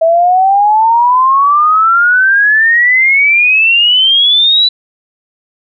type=exponential sweep; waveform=sine; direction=up; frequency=646 to 3988 Hz; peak=-5 dBFS; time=0.01-4.69 s; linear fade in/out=10 ms; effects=none